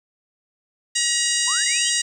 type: harmonic tone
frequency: 954 Hz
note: A#5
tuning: 40 cents sharp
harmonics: 2 / 3 / 4 / 5 / 6 / 7 / 8 / 9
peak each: -27 / -27 / -27 / -27 / -27 / -27 / -27 / -27 dBFS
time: 0.95-2.02 s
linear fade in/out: 10 ms
type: linear sweep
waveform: sine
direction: up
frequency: 930 to 3256 Hz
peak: -27 dBFS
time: 1.47-1.9 s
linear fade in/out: 10 ms
effects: 8-bit